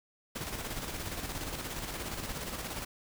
pink noise with tremolo, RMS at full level -37 dBFS, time 0.35-2.85 s, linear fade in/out 10 ms, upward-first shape square, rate 17 Hz, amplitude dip 40%, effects none

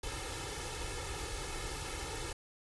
pink noise with comb filter, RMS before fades -40 dBFS, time 0.03-2.33 s, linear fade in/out 5 ms, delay 2.3 ms, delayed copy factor +0.95, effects resampled to 24000 Hz

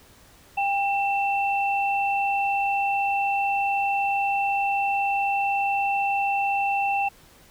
sine tone pair together, 797.4 / 2682 Hz, G5 / E7, +29 / +29 cents, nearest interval octave + major sixth, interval 2100 cents, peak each -22 / -27 dBFS, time 0.57-7.09 s, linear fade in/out 10 ms, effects pink hiss -53 dBFS RMS until 7.5 s

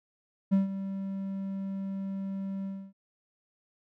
triangle tone with ADSR envelope, 194.3 Hz, G3, 15 cents flat, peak -17 dBFS, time 0.51-2.93 s, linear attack 23 ms, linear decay 140 ms, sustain -13 dB, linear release 280 ms, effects none

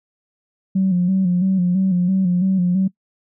sine tone with vibrato, 184.2 Hz, F#3, 7 cents flat, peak -13 dBFS, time 0.75-2.88 s, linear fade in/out 10 ms, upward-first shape square, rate 3 Hz, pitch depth 58 cents each way, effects noise-tail reverb RT60 0.1 s tail -22 dB re dry + tanh soft clip ceiling -9 dBFS

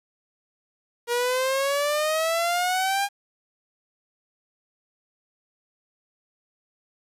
sawtooth exponential sweep, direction up, 472.7 to 812 Hz, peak -18 dBFS, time 1.07-3.09 s, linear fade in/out 50 ms, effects resampled to 32000 Hz + 9-bit

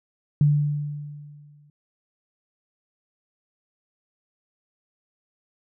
sine tone with exponential decay, 146.83 Hz, D3, in tune, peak -13 dBFS, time 0.41-1.7 s, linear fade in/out 2 ms, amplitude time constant 280 ms, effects none

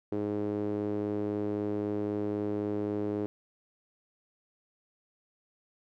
sawtooth tone with band-pass filter, 103.83 Hz, G#2, in tune, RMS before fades -32 dBFS, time 0.12-3.26 s, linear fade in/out 0 ms, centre 370 Hz, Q 3.3, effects none

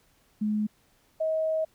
sine tone pair in turn, 211.9 / 635 Hz, G#3 / D#5, +35 / +35 cents, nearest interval octave + perfect fifth, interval 1900 cents, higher second, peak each -24 dBFS, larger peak neither, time 0.41-0.67 / 1.2-1.65 s, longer second, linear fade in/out 10 ms, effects pink hiss -65 dBFS RMS until 1.74 s

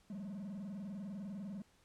triangle tone with vibrato, 196 Hz, G3, in tune, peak -40 dBFS, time 0.1-1.62 s, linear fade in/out 2 ms, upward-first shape square, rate 20 Hz, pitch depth 150 cents each way, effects pink hiss -70 dBFS RMS until 1.84 s + low-pass 10000 Hz 12 dB/octave

